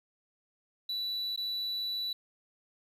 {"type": "tone with dropouts", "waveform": "sine", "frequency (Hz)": 3953, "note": "B7", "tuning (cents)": 1, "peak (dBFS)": -29, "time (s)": [0.89, 2.13], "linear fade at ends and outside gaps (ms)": 5, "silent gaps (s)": [1.362, 1.375], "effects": ["tanh soft clip ceiling -31 dBFS", "10-bit"]}